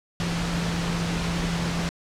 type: tone in noise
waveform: sine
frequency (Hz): 170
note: F3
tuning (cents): -46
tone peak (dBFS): -26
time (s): 0.2-1.89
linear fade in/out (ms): 0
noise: pink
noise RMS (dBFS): -29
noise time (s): 0.2-1.89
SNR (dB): 0
effects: low-pass 6000 Hz 12 dB/octave